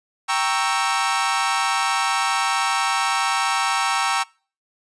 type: chord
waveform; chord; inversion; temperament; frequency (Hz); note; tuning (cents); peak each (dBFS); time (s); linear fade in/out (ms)
sawtooth; G diminished seventh; none; equal with one note detuned; 784 / 928.6 / 1108.7 / 1318.5; G5 / Bb5 / Db6 / Fb6; 0 / -7 / 0 / 0; -21; 0.28-4.24; 20
effects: noise-tail reverb RT60 0.4 s tail -25 dB re dry + resampled to 22050 Hz